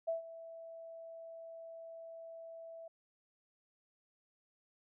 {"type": "tone with ADSR envelope", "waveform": "sine", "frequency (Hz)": 659.3, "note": "E5", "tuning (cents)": 0, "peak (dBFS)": -31, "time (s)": [0.07, 2.88], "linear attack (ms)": 17, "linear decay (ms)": 130, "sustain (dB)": -16, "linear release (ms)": 5, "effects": []}